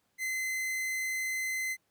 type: tone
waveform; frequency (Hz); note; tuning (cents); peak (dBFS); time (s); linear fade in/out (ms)
45% pulse; 2053; C7; -33; -31; 0.18-1.77; 50
effects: pink hiss -75 dBFS RMS until 1.9 s + high-pass 100 Hz 12 dB/octave